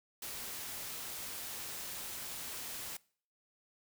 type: noise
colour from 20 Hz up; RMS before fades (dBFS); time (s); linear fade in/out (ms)
white; -43; 0.22-2.97; 5
effects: noise-tail reverb RT60 0.5 s tail -23 dB re dry